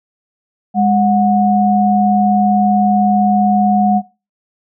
sine tone pair together, 205.1 / 730.5 Hz, G#3 / F#5, -21 / -22 cents, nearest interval octave + minor seventh, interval 2199 cents, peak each -12 dBFS, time 0.74-4.02 s, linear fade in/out 50 ms, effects noise-tail reverb RT60 0.3 s tail -20 dB re dry

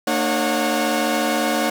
sawtooth tone cluster, 228.7 / 301.7 / 549 / 730 Hz, A#3 / D4 / C#5 / F#5, -33 / +47 / -17 / -24 cents, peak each -20 dBFS, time 0.07-1.7 s, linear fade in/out 5 ms, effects none

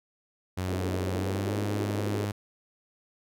sawtooth tone with pitch glide, 92.5 to 102.64 Hz, F#2 to G#2, 0 to -20 cents, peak -25 dBFS, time 0.57-2.32 s, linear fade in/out 10 ms, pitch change +180 cents, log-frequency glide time 1.13-1.57 s
white band-pass noise, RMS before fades -35 dBFS, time 0.68-2.25 s, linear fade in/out 5 ms, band 260 to 460 Hz, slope 24 dB/octave
effects none

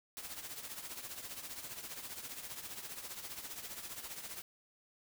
white noise with tremolo, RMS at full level -43 dBFS, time 0.17-4.42 s, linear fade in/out 0 ms, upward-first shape triangle, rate 15 Hz, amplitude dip 70%, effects none

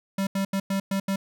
square tone bursts at uneven times, 195 Hz, G3, 9 cents flat, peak -24 dBFS, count 6, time 0.18-0.27 / 0.35-0.45 / 0.53-0.6 / 0.7-0.8 / 0.91-1 / 1.08-1.16 s, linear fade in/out 5 ms, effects none

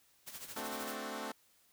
white noise with tremolo, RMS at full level -45 dBFS, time 0.26-0.96 s, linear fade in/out 20 ms, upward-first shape sine, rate 13 Hz, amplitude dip 65%
10% pulse chord, D dominant seventh, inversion second, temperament equal, 220 / 261.6 / 293.7 / 370 Hz, A3 / C4 / D4 / F#4, 0 / 0 / 0 / 0 cents, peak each -35 / -36 / -38 / -41 dBFS, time 0.56-1.32 s, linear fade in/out 5 ms
effects white hiss -69 dBFS RMS until 1.72 s

